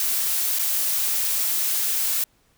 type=noise with dropouts; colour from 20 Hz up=blue; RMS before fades=-23 dBFS; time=0-2.24 s; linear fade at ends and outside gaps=2 ms; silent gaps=0.588-0.593 s; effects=pink hiss -63 dBFS RMS until 2.57 s